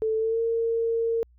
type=tone with pitch glide; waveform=sine; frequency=440 to 458.2 Hz; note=A4 to A#4; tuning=0 to -30 cents; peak=-22 dBFS; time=0.02-1.23 s; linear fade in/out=0 ms; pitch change=+70 cents; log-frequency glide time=0.17-0.4 s; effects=added 60 Hz sine -54 dBFS peak until 1.38 s